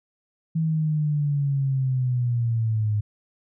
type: linear sweep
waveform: sine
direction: down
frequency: 162.4 to 103.83 Hz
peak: -20 dBFS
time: 0.55-3.01 s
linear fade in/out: 10 ms
effects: none